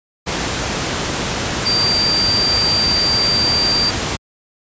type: tone in noise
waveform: sine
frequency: 4700 Hz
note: D8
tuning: 1 cent sharp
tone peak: -14 dBFS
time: 1.65-3.91 s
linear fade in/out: 20 ms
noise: pink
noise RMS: -20 dBFS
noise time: 0.26-4.17 s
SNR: +3 dB
effects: high-pass 60 Hz 12 dB/octave + resampled to 16000 Hz